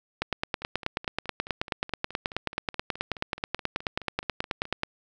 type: two click trains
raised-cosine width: 0.3 ms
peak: -24 / -10 dBFS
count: 20 / 44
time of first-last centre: 0.62-4.654 / 0.22-4.834 s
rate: 4.71 / 9.32 Hz
effects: none